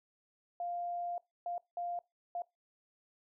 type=tone bursts at uneven times; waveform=sine; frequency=699 Hz; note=F5; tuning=1 cent sharp; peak=-35 dBFS; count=4; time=0.6-1.18 / 1.46-1.58 / 1.77-1.99 / 2.35-2.42 s; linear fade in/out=2 ms; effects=noise-tail reverb RT60 0.2 s tail -22 dB re dry